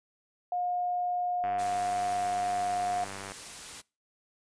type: tone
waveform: sine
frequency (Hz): 715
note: F5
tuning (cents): +41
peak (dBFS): -28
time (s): 0.52-3.04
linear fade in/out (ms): 2
type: click train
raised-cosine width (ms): 0.5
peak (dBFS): -25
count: 185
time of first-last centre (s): 1.44-3.319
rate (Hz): 97.9
type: noise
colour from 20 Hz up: white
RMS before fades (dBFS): -43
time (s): 1.58-3.82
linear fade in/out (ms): 20
effects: noise-tail reverb RT60 0.3 s tail -24 dB re dry + resampled to 22050 Hz